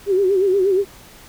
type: tone with vibrato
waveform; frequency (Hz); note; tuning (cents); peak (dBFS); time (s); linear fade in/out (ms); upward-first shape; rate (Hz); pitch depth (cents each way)
sine; 384.6; G4; -33; -13; 0.06-0.85; 50; sine; 8.4; 94
effects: pink hiss -44 dBFS RMS until 1.28 s